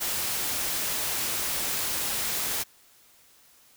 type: noise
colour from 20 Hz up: white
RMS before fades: -29 dBFS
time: 0-2.64 s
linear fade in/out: 20 ms
effects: white hiss -58 dBFS RMS until 3.76 s